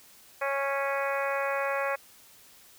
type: harmonic tone with a mistuned harmonic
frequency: 276.4 Hz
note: C#4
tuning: 5 cents flat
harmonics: 2 / 3 / 4 / 5 / 6 / 7 / 8 / 9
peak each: -30 / -36 / -34 / -37 / -36 / -38 / -40 / -40 dBFS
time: 0.41-1.96 s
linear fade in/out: 10 ms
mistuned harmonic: 7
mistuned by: +16 cents
effects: white hiss -55 dBFS RMS until 2.78 s